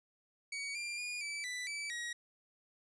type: tone with pitch steps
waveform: sawtooth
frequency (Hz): 2255 / 2384 / 2437 / 2312 / 1984 / 2308 / 1900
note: C#7 / D7 / D#7 / D7 / B6 / D7 / A#6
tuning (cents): +29 / +25 / -37 / -28 / +7 / -31 / +33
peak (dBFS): -35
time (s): 0.52-2.13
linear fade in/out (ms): 5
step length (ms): 230
effects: resampled to 22050 Hz